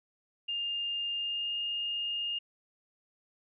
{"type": "tone with pitch glide", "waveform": "sine", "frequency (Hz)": [2812, 2832], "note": ["F7", "F7"], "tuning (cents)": [11, 23], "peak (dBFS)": -31, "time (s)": [0.48, 2.39], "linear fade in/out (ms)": 10, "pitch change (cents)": 12, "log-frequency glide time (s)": [1.14, 1.55], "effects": []}